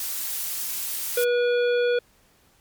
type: noise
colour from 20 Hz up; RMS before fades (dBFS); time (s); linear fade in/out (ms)
blue; -29; 0-1.24; 2
type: harmonic tone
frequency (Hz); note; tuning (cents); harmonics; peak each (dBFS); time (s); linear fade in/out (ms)
484.9; B4; -32; 1 / 3 / 5 / 7 / 9; -19 / -29 / -36 / -36 / -44; 1.17-1.99; 5
effects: pink hiss -60 dBFS RMS until 2.6 s + MP3 96 kbps